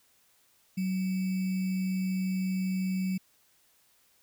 sine tone with sample-and-hold, 187.3 Hz, F#3, 21 cents sharp, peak -27 dBFS, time 0.77-3.18 s, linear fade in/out 10 ms, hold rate 2450 Hz, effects white hiss -66 dBFS RMS until 4.22 s

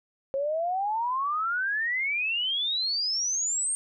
sine exponential sweep, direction up, 535 to 8770 Hz, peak -25 dBFS, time 0.34-3.75 s, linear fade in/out 0 ms, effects none

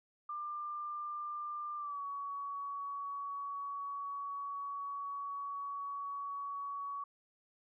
sine tone with pitch glide, 1193 to 1126 Hz, D6 to C#6, +27 to +27 cents, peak -38 dBFS, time 0.29-7.04 s, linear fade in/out 5 ms, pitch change -100 cents, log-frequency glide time 1.77-2.01 s, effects none

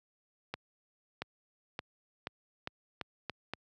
accelerating click train, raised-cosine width 0.3 ms, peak -20 dBFS, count 8, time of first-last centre 0.54-3.536 s, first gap 680 ms, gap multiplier 0.84, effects high-pass 80 Hz 12 dB/octave

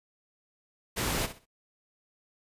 pink noise with echo, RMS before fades -30 dBFS, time 0.96-1.27 s, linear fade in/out 20 ms, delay 63 ms, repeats 3, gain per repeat -12 dB, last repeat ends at 1.459 s, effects noise-tail reverb RT60 0.1 s tail -26 dB re dry + resampled to 32000 Hz

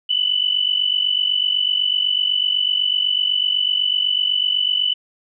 sine tone pair together, 2960 / 3008 Hz, F#7 / F#7, 0 / +28 cents, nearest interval unison, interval 28 cents, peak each -19 dBFS, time 0.09-4.94 s, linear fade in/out 10 ms, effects none

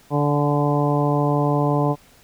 harmonic tone with a mistuned harmonic, 145.8 Hz, D3, 12 cents flat, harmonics 1 / 2 / 3 / 4 / 5 / 6 / 7, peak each -20 / -23 / -25 / -26 / -27 / -28 / -28 dBFS, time 0.1-1.96 s, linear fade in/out 50 ms, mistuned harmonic 6, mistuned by -25 cents, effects pink hiss -52 dBFS RMS until 2.23 s

